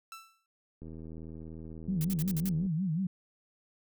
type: tone with exponential decay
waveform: sawtooth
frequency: 1330 Hz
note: E6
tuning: 15 cents sharp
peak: -37 dBFS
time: 0.12-0.46 s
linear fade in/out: 1 ms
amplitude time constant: 73 ms
type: click train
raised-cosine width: 3 ms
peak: -33 dBFS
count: 149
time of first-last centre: 0.82-2.663 s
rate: 80.3 Hz
type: tone with vibrato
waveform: sine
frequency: 173 Hz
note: F3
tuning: 16 cents flat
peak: -28 dBFS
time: 1.88-3.07 s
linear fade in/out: 5 ms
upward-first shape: sine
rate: 5.5 Hz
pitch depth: 210 cents each way
type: noise bursts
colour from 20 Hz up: blue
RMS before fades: -39 dBFS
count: 6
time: 2.01-2.49 s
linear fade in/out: 0 ms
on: 35 ms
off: 54 ms
effects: none